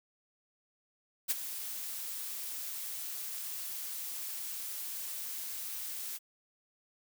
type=noise with ADSR envelope; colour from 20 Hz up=blue; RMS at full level=-28 dBFS; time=1.28-6.19 s; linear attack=27 ms; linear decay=25 ms; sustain=-12 dB; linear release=33 ms; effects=none